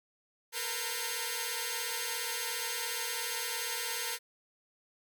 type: tone cluster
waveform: 5% pulse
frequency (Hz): 456.2 / 493.3 / 918 / 1604 / 2105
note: A#4 / B4 / A#5 / G6 / C7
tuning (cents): -37 / -2 / -27 / +39 / +10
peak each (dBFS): -29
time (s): 0.52-4.19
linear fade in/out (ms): 50
effects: none